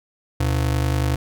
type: ring-modulated tone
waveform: square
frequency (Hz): 99.7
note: G2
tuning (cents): +30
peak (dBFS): -16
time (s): 0.4-1.16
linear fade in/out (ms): 5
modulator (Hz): 25.3
effects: none